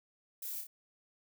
violet noise with echo, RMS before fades -42 dBFS, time 0.42-0.61 s, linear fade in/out 5 ms, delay 30 ms, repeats 2, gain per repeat -4 dB, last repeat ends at 0.67 s, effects none

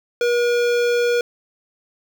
square tone with notch filter, 480 Hz, B4, 49 cents flat, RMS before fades -18 dBFS, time 0.21-1.21 s, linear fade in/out 2 ms, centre 11000 Hz, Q 0.5, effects none

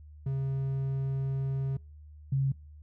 triangle / sine tone pair in turn, 135.3 / 135.78 Hz, C#3 / C#3, -42 / -35 cents, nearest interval unison, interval 7 cents, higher second, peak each -26 / -24 dBFS, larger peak second, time 0.26-1.77 / 2.32-2.52 s, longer first, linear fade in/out 5 ms, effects noise-tail reverb RT60 0.4 s tail -25 dB re dry + added 75 Hz sine -47 dBFS peak until 2.82 s

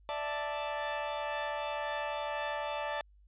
sawtooth chord, D suspended second, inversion none, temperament equal, 587.3 / 659.3 / 880 Hz, D5 / E5 / A5, 0 / 0 / 0 cents, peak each -33 / -38 / -33 dBFS, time 0.09-3.01 s, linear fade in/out 0 ms, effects added 50 Hz sine -58 dBFS peak until 3.27 s + resampled to 8000 Hz

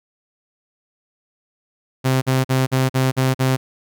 sawtooth tone bursts, 130.81 Hz, C3, in tune, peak -11 dBFS, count 7, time 2.04-3.57 s, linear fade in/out 20 ms, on 180 ms, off 45 ms, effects none

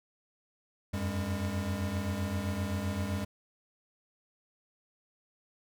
square tone cluster, 87.6 / 95.3 / 201.2 Hz, F2 / G2 / G3, +6 / -48 / +45 cents, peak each -37 / -36 / -36 dBFS, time 0.93-3.25 s, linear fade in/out 10 ms, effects none

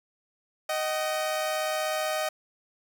sawtooth tone pair together, 622.3 / 758.9 Hz, D#5 / F#5, 0 / +44 cents, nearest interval minor third, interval 344 cents, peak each -24 / -29 dBFS, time 0.69-2.29 s, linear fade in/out 5 ms, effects none

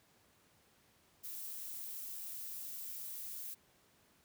violet noise, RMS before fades -45 dBFS, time 1.23-3.55 s, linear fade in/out 20 ms, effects pink hiss -69 dBFS RMS until 4.24 s + high-pass 80 Hz 12 dB/octave

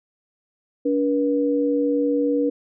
sine tone pair together, 286.3 / 481.5 Hz, D4 / B4, -44 / -44 cents, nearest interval major sixth, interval 900 cents, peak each -20 / -21 dBFS, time 0.85-2.5 s, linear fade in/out 10 ms, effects none

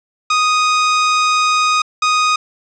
sawtooth tone pair in turn, 1244.5 / 1244.5 Hz, D#6 / D#6, 0 / 0 cents, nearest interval unison, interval 0 cents, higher neither, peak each -8 dBFS, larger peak neither, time 0.3-1.82 / 2.02-2.36 s, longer first, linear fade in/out 5 ms, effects resampled to 16000 Hz + 7-bit

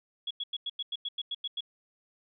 sine tone bursts, 3353 Hz, G#7, 16 cents sharp, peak -31 dBFS, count 11, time 0.27-1.607 s, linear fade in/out 5 ms, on 37 ms, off 93 ms, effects none

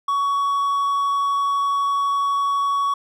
triangle tone, 1122 Hz, C#6, 21 cents sharp, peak -16 dBFS, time 0.08-2.94 s, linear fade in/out 5 ms, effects none

